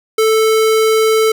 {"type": "tone", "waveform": "square", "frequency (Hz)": 440, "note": "A4", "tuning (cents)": 0, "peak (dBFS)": -10, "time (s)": [0.18, 1.32], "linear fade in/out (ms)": 5, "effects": []}